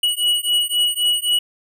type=beating tone pair; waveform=square; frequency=2924 / 2927.8 Hz; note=F#7 / F#7; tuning=-21 / -19 cents; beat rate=3.8 Hz; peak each=-20 dBFS; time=0.03-1.39 s; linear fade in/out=5 ms; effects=none